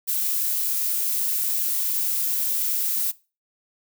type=noise; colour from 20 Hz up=violet; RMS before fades=-24 dBFS; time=0.07-3.12 s; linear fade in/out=20 ms; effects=noise-tail reverb RT60 0.3 s tail -20 dB re dry